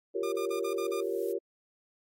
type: chord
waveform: sine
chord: G half-diminished seventh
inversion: third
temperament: equal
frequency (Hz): 349.2 / 392 / 466.2 / 554.4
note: F4 / G4 / Bb4 / Db5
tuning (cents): 0 / 0 / 0 / 0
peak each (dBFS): -36 / -33 / -34 / -38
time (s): 0.14-1.39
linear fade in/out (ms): 20
type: tone bursts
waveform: sawtooth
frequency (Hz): 1205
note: D6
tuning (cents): +44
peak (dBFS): -35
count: 6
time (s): 0.23-1.007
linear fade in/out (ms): 5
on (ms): 92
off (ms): 45
type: noise with exponential growth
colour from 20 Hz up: violet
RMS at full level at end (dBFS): -47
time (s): 0.3-1.32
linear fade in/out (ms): 2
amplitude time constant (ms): 220
effects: AAC 48 kbps